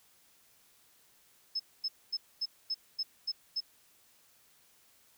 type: tone bursts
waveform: sine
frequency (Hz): 5200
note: E8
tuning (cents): -24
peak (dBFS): -30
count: 8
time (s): 1.55-3.606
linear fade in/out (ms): 10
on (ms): 47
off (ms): 240
effects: white hiss -65 dBFS RMS until 5.17 s